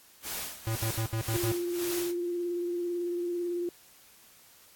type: noise with tremolo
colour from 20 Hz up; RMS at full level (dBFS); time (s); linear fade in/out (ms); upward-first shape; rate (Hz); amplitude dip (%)
white; -35; 0.22-2.15; 50; sine; 1.9; 80
type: tone bursts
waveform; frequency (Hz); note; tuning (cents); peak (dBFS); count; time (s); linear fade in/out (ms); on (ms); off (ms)
square; 111.9; A2; +30; -29; 6; 0.67-1.519; 0; 84; 69
type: tone with vibrato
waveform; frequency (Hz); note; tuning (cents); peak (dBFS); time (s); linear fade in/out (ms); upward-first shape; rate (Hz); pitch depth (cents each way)
sine; 349.2; F4; 0; -29; 1.34-3.69; 2; sine; 18; 20
effects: white hiss -57 dBFS RMS until 4.75 s + AAC 64 kbps